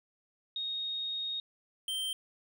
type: tone pair in turn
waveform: sine / square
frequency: 3729 / 3136 Hz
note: A#7 / G7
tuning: 0 / 0 cents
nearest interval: minor third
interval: 300 cents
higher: first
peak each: -33 / -33 dBFS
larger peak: neither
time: 0.56-1.4 / 1.88-2.13 s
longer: first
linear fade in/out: 2 ms
effects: none